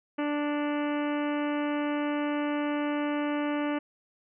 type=harmonic tone with a mistuned harmonic; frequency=293.7 Hz; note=D4; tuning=in tune; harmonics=1 / 2 / 3 / 4 / 5 / 6 / 7 / 8 / 9 / 10; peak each=-28 / -34 / -38 / -40 / -42 / -44 / -45 / -46 / -47 / -48 dBFS; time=0.18-3.79 s; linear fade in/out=10 ms; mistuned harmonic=8; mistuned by=-23 cents; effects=none